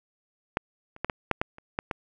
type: clicks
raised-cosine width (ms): 0.5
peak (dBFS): -9 / -30 / -12 / -12 / -7 / -10 / -30 / -12 / -14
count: 9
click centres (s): 0.571 / 0.964 / 1.046 / 1.098 / 1.313 / 1.415 / 1.584 / 1.789 / 1.912
effects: none